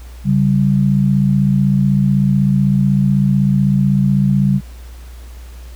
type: tone pair together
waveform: sine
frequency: 139.1 / 195.08 Hz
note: C#3 / G3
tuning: +6 / -8 cents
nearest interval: tritone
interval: 586 cents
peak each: -13 dBFS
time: 0.24-4.61 s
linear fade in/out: 50 ms
effects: added 60 Hz sine -31 dBFS peak until 5.75 s + pink hiss -45 dBFS RMS until 5.75 s